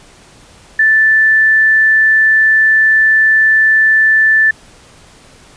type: tone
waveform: sine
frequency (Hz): 1760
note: A6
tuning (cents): 0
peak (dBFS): -6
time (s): 0.79-4.51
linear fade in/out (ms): 5
effects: pink hiss -42 dBFS RMS until 5.56 s + resampled to 22050 Hz